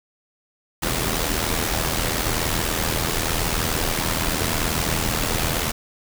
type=noise with amplitude modulation; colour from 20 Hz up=pink; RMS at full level=-20 dBFS; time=0.82-5.72 s; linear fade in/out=10 ms; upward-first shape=sine; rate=80.9 Hz; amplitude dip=65%; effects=none